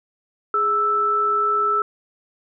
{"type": "tone pair together", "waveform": "sine", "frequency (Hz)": [415.3, 1318.5], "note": ["G#4", "E6"], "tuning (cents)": [0, 0], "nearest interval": "octave + minor sixth", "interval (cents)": 2000, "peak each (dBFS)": [-26, -17], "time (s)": [0.54, 1.82], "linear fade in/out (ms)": 2, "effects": []}